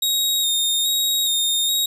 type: tone with vibrato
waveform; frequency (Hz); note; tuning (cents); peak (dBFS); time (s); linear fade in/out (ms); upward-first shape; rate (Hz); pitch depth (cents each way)
sawtooth; 3729; A#7; 0; -15; 0.02-1.86; 5; square; 1.2; 26
effects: none